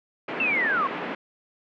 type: band-pass noise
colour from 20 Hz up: pink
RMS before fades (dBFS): -32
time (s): 0.28-1.15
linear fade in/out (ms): 5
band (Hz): 220 to 2500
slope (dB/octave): 24
type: linear sweep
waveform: sine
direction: down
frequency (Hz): 2723 to 1046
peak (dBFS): -21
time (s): 0.4-0.87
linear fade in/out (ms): 2
effects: none